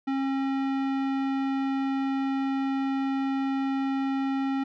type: tone with tanh clipping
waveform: sine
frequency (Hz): 270.5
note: C#4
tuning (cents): -42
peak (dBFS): -27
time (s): 0.07-4.64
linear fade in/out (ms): 10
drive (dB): 18
effects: none